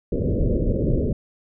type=low-pass noise; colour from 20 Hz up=pink; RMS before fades=-21 dBFS; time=0.12-1.13 s; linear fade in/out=5 ms; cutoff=580 Hz; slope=96 dB/octave; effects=none